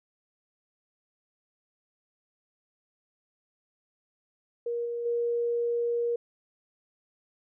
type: tone with level steps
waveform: sine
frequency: 472.9 Hz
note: A#4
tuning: 25 cents sharp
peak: -28 / -30 / -25 dBFS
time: 4.66-6.16 s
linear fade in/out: 5 ms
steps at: 4.85 / 5.05 s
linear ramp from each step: 10 ms
effects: none